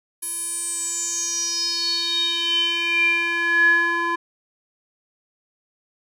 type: tone with band-pass filter sweep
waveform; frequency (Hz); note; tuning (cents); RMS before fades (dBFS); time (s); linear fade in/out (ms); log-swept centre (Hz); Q
square; 340; F4; -46; -22; 0.22-4.16; 10; 11000 to 1300; 9.4
effects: none